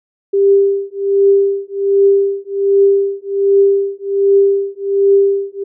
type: tone with tremolo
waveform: sine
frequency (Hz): 396.2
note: G4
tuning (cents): +18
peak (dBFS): -5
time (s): 0.33-5.64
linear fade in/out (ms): 10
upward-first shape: triangle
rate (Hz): 1.3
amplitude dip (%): 100
effects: none